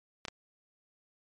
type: clicks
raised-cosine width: 0.2 ms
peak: -20 dBFS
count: 2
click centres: 0.252 / 0.283 s
effects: MP3 48 kbps